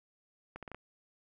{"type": "accelerating click train", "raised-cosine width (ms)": 0.5, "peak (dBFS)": -29, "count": 5, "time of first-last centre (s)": [0.56, 0.746], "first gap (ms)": 67, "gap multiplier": 0.76, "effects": []}